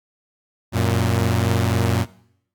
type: tone pair together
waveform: sawtooth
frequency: 92.5 / 116.41 Hz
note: F#2 / A#2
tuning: 0 / -2 cents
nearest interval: major third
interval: 398 cents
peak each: -16 dBFS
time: 0.72-2.06 s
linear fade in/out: 50 ms
effects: noise-tail reverb RT60 0.7 s tail -20 dB re dry + Opus 48 kbps